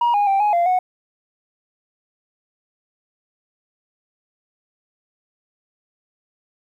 sine tone with pitch steps, 952 / 820 / 784 / 835 / 691 / 735 Hz, A#5 / G#5 / G5 / G#5 / F5 / F#5, +36 / -22 / 0 / +9 / -19 / -12 cents, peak -12 dBFS, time 0.01-0.79 s, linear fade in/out 5 ms, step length 130 ms, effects tanh soft clip ceiling -13 dBFS + 9-bit

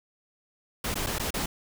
pink noise with dropouts, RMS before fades -30 dBFS, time 0.84-1.46 s, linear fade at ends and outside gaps 5 ms, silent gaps 0.943-0.955 / 1.064-1.068 / 1.185-1.196 / 1.306-1.34 s, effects none

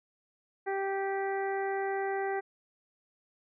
harmonic tone, 390.8 Hz, G4, 5 cents flat, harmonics 1 / 2 / 3 / 4 / 5 / 6, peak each -32 / -34 / -47 / -41 / -41 / -55 dBFS, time 0.66-2.41 s, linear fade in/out 20 ms, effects none

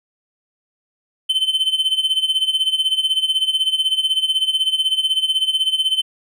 triangle tone with tremolo, 3071 Hz, G7, 36 cents flat, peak -11 dBFS, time 1.29-6.02 s, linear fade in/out 10 ms, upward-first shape sine, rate 16 Hz, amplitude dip 80%, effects none

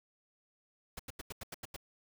pink noise bursts, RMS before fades -43 dBFS, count 8, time 0.97-1.764 s, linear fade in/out 5 ms, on 24 ms, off 86 ms, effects none

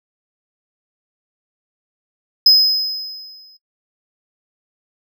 triangle tone with exponential decay, 5070 Hz, D#8, 32 cents sharp, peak -3 dBFS, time 2.46-3.57 s, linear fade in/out 5 ms, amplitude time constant 240 ms, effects noise-tail reverb RT60 0.1 s tail -20 dB re dry

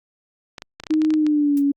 clicks, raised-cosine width 0.2 ms, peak -16 dBFS, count 12, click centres 0.582 / 0.621 / 0.8 / 0.837 / 0.868 / 0.907 / 0.939 / 1.018 / 1.049 / 1.105 / 1.139 / 1.266 s
sine tone with pitch glide, 311.1 to 282 Hz, D#4 to C#4, 0 to +30 cents, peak -15 dBFS, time 0.9-1.72 s, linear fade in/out 10 ms, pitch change -170 cents, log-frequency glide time 1.14-1.61 s
blue noise with exponential decay, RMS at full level -34 dBFS, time 1.57-1.65 s, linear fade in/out 2 ms, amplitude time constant 16 ms
effects Opus 48 kbps

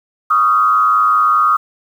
sine tone with frequency modulation, 1244.5 Hz, D#6, in tune, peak -9 dBFS, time 0.3-1.57 s, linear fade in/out 10 ms, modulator 105 Hz, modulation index 0.85, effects 7-bit

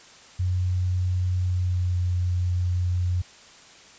sine tone with pitch glide, 91 to 89.44 Hz, F#2 to F2, -28 to +42 cents, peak -21 dBFS, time 0.39-3.22 s, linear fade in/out 10 ms, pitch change -30 cents, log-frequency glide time 1.4-1.96 s, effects white hiss -49 dBFS RMS until 3.98 s + resampled to 16000 Hz

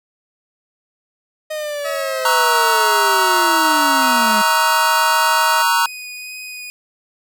45% pulse linear sweep, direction down, 622.3 to 205.9 Hz, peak -22 dBFS, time 1.5-4.42 s, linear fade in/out 10 ms
20% pulse tone with pitch glide, 642 to 635.4 Hz, E5 to D#5, -46 to +36 cents, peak -18 dBFS, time 1.84-5.63 s, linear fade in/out 20 ms, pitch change -18 cents, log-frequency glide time 3.78-4.75 s
square chord, F# dominant seventh, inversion first, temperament equal, 932.3 / 1108.7 / 1318.5 / 1480 Hz, A#5 / C#6 / E6 / F#6, 0 / 0 / 0 / 0 cents, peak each -17 / -22 / -22 / -20 dBFS, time 2.25-5.86 s, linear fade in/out 2 ms
sawtooth tone with vibrato, 2489 Hz, D#7, in tune, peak -26 dBFS, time 4.02-6.7 s, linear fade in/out 0 ms, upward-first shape sine, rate 1.8 Hz, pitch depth 10 cents each way
effects none

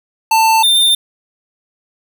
square tone pair in turn, 890 / 3603 Hz, A5 / A7, +20 / +40 cents, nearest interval 2 octaves, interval 2420 cents, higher second, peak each -9 dBFS, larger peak neither, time 0.31-0.63 / 0.63-0.95 s, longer neither, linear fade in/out 5 ms, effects none

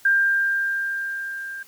sine tone with level ramp, 1593 Hz, G6, 27 cents sharp, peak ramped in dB -14 to -31 dBFS, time 0.05-1.63 s, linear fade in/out 5 ms, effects white hiss -51 dBFS RMS until 1.67 s

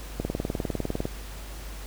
click train, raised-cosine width 2 ms, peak -14 dBFS, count 18, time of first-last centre 0.2-1.054 s, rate 19.9 Hz, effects added 50 Hz sine -37 dBFS peak until 1.86 s + pink hiss -44 dBFS RMS until 1.86 s

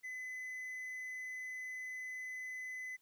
triangle tone, 2018 Hz, B6, 37 cents sharp, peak -40 dBFS, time 0.03-2.97 s, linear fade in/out 20 ms, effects white hiss -75 dBFS RMS until 3.01 s

